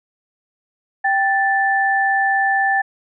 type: tone pair together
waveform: sine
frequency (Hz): 784 / 1760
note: G5 / A6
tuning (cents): 0 / 0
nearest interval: octave + major second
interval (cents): 1400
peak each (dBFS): -17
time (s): 1.04-2.82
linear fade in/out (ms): 10
effects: none